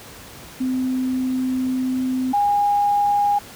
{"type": "tone pair in turn", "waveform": "sine", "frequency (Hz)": [257.4, 817.2], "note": ["C4", "G#5"], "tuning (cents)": [-28, -28], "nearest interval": "octave + minor sixth", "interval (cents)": 2000, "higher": "second", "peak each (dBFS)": [-19, -15], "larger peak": "second", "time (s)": [[0.6, 2.33], [2.33, 3.39]], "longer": "first", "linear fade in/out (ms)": 10, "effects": ["pink hiss -40 dBFS RMS until 3.55 s", "high-pass 60 Hz 12 dB/octave"]}